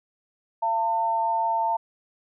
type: tone pair together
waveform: sine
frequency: 682 / 901.2 Hz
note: F5 / A5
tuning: -41 / +41 cents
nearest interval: perfect fourth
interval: 482 cents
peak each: -28 / -22 dBFS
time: 0.62-1.77 s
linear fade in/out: 10 ms
effects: none